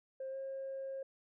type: tone with pitch glide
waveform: sine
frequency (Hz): 530 to 538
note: C5 to C5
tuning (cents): +22 to +48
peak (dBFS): -38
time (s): 0.2-1.03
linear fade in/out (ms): 5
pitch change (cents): +26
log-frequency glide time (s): 0.3-0.36
effects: tanh soft clip ceiling -36 dBFS